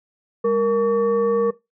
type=tone with frequency modulation; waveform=sine; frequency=466.3 Hz; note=A#4; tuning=1 cent sharp; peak=-15 dBFS; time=0.44-1.51 s; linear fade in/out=10 ms; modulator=668 Hz; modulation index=0.52; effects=noise-tail reverb RT60 0.2 s tail -18 dB re dry